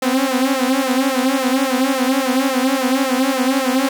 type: tone with flanger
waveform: sawtooth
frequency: 262.6 Hz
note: C4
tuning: 6 cents sharp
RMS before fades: -17 dBFS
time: 0.02-3.89 s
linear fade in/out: 5 ms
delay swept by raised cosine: 1.5 to 7.4 ms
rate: 3.6 Hz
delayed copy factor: +0.95
effects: none